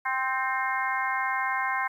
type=harmonic tone with a mistuned harmonic; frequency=261.6 Hz; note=C4; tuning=in tune; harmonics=3 / 4 / 5 / 6 / 7 / 8; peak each=-32 / -29 / -40 / -32 / -34 / -33 dBFS; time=0.05-1.88 s; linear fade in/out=10 ms; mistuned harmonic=8; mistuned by=+32 cents; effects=10-bit